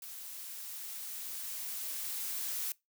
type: noise with level ramp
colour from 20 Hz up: blue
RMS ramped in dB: -46 to -36 dBFS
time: 0.02-2.72 s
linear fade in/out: 2 ms
effects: noise-tail reverb RT60 0.2 s tail -23 dB re dry